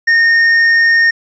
sine tone with tanh clipping, 1838 Hz, A#6, 25 cents flat, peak -8 dBFS, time 0.07-1.11 s, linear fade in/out 10 ms, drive 6 dB, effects resampled to 16000 Hz

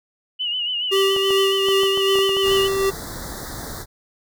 sine tone with vibrato, 2925 Hz, F#7, 21 cents flat, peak -21 dBFS, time 0.39-2.68 s, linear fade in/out 20 ms, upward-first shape sine, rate 7.1 Hz, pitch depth 63 cents each way
square tone with tremolo, 389.4 Hz, G4, 12 cents flat, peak -16 dBFS, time 0.91-2.91 s, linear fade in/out 20 ms, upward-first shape sine, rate 2.6 Hz, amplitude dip 40%
clicks, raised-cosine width 1 ms, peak -18 dBFS, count 9, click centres 1.164 / 1.306 / 1.686 / 1.834 / 1.975 / 2.156 / 2.188 / 2.293 / 2.368 s
pink band-stop noise, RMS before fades -32 dBFS, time 2.42-3.86 s, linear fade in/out 50 ms, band 2000 to 3600 Hz, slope 96 dB/octave
effects none

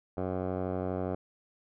10% pulse tone with low-pass filter, 92.4 Hz, F#2, 2 cents flat, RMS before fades -33 dBFS, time 0.17-1.15 s, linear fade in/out 5 ms, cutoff 820 Hz, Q 2.3, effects none

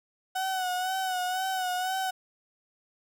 35% pulse tone with vibrato, 744 Hz, F#5, 9 cents sharp, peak -26 dBFS, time 0.35-2.11 s, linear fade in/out 10 ms, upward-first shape sine, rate 2 Hz, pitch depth 46 cents each way, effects none

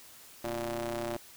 sawtooth ring-modulated tone, 121 Hz, B2, 35 cents flat, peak -26 dBFS, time 0.44-1.17 s, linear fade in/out 5 ms, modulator 468 Hz, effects white hiss -53 dBFS RMS until 1.36 s

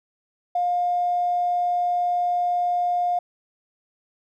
triangle tone with tanh clipping, 709 Hz, F5, 26 cents sharp, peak -19 dBFS, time 0.55-3.19 s, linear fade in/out 5 ms, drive 2 dB, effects none

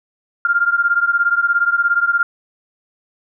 sine beating tone pair, 1393 / 1410 Hz, F6 / F6, -5 / +16 cents, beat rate 17 Hz, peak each -15 / -17 dBFS, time 0.45-2.23 s, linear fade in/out 2 ms, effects none

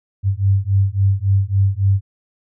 sine beating tone pair, 96.3 / 99.9 Hz, G2 / G2, -30 / +33 cents, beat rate 3.6 Hz, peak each -16 dBFS, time 0.23-2.01 s, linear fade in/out 50 ms, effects none

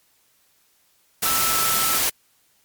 sine tone in noise, 1318.5 Hz, E6, in tune, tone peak -25 dBFS, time 1.25-1.98 s, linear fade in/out 10 ms, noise white, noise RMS -21 dBFS, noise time 1.22-2.1 s, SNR -7 dB, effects white hiss -62 dBFS RMS until 2.64 s + MP3 96 kbps

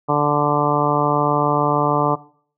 harmonic tone, 146.83 Hz, D3, in tune, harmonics 1 / 2 / 3 / 4 / 5 / 6 / 7 / 8, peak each -23 / -23 / -23 / -23 / -23 / -23 / -23 / -23 dBFS, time 0.08-2.16 s, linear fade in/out 20 ms, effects noise-tail reverb RT60 0.5 s tail -19 dB re dry

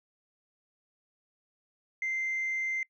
sine tone, 2084 Hz, C7, 7 cents flat, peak -28 dBFS, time 2.02-2.83 s, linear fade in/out 2 ms, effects noise-tail reverb RT60 0.1 s tail -24 dB re dry + tanh soft clip ceiling -26 dBFS

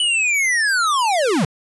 square linear sweep, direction down, 2992 to 130.81 Hz, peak -16 dBFS, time 0-1.45 s, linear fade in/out 2 ms, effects resampled to 24000 Hz

